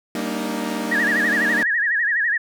sawtooth chord, Eb major seventh, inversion first, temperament equal with one note detuned, 196 / 233.1 / 288.3 / 311.1 Hz, G3 / Bb3 / D4 / Eb4, 0 / 0 / -32 / 0 cents, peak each -26 / -23 / -27 / -25 dBFS, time 0.15-1.63 s, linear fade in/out 2 ms
sine tone with vibrato, 1775 Hz, A6, 15 cents sharp, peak -17 dBFS, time 0.91-2.38 s, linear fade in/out 10 ms, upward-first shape sine, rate 12 Hz, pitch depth 140 cents each way
effects none

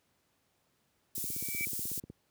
white high-pass noise, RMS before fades -37 dBFS, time 1.15-2 s, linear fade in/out 5 ms, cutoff 7600 Hz, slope 12 dB/octave
click train, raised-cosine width 3 ms, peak -31 dBFS, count 16, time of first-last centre 1.18-2.1 s, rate 16.3 Hz
triangle tone with exponential growth, 2300 Hz, D7, 37 cents flat, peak -29 dBFS, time 1.24-1.65 s, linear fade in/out 2 ms, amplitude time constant 89 ms
effects pink hiss -74 dBFS RMS until 2.3 s + high-pass 80 Hz 12 dB/octave

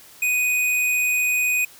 square tone, 2489 Hz, D#7, in tune, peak -19 dBFS, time 0.22-1.65 s, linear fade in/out 5 ms, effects white hiss -47 dBFS RMS until 1.79 s

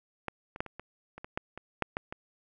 clicks, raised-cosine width 0.5 ms, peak -18 / -27 / -15 / -28 / -26 / -29 / -25 / -16 / -26 / -12 / -16 / -23 dBFS, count 12, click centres 0.283 / 0.561 / 0.605 / 0.663 / 0.796 / 1.18 / 1.245 / 1.375 / 1.576 / 1.823 / 1.969 / 2.125 s, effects none

